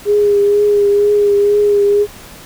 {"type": "tone with vibrato", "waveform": "sine", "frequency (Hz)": 409.7, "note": "G#4", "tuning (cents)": -24, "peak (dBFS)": -8, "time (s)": [0.05, 2.07], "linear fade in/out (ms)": 50, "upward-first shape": "triangle", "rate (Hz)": 2.1, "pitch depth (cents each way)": 26, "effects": ["pink hiss -36 dBFS RMS until 2.45 s"]}